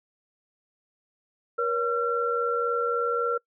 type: tone cluster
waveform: sine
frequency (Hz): 476.4 / 560 / 1361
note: A#4 / C#5 / F6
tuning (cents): +38 / +18 / -45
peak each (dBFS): -26 / -34 / -26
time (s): 1.58-3.38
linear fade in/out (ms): 10
effects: noise-tail reverb RT60 0.1 s tail -24 dB re dry